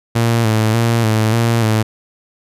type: tone with vibrato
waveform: sawtooth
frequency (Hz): 112.9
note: A2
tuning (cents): +45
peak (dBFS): -8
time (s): 0.15-1.83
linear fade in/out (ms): 10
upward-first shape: square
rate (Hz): 1.7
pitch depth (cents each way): 49
effects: resampled to 32000 Hz